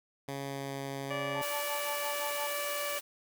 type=tone with pitch glide; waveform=10% pulse; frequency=138.59 to 137.55 Hz; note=C#3 to C#3; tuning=0 to -13 cents; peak=-28 dBFS; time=0.28-1.42 s; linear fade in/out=5 ms; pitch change=-13 cents; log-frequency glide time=0.41-0.77 s
type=harmonic tone; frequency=580 Hz; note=D5; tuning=22 cents flat; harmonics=1 / 2 / 3 / 4 / 5; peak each=-37 / -40 / -43 / -42 / -45 dBFS; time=1.1-2.99 s; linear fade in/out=10 ms
type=tone with tremolo; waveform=sine; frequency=877 Hz; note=A5; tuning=6 cents flat; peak=-36 dBFS; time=1.35-2.47 s; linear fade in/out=0 ms; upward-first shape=sine; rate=5.8 Hz; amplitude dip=100%
type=high-pass noise; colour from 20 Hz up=white; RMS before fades=-39 dBFS; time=1.41-3.01 s; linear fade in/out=20 ms; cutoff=280 Hz; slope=48 dB/octave
effects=none